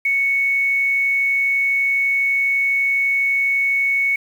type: tone with quantisation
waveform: sine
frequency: 2217 Hz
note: C#7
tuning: in tune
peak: -15 dBFS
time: 0.05-4.16 s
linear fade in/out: 5 ms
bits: 7
effects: none